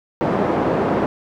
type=band-pass noise; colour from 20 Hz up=pink; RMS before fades=-19 dBFS; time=0.21-1.06 s; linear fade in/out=0 ms; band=210 to 840 Hz; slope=12 dB/octave; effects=none